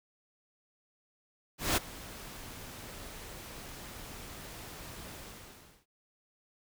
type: noise with ADSR envelope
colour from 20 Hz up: pink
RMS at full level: -26 dBFS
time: 1.58-5.86 s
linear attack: 190 ms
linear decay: 15 ms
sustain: -20 dB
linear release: 710 ms
effects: none